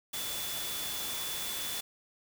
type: tone in noise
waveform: sine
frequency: 3460 Hz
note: A7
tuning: 30 cents flat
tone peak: -40 dBFS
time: 0.13-1.81 s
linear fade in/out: 10 ms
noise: white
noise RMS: -37 dBFS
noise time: 0.13-1.81 s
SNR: -6 dB
effects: none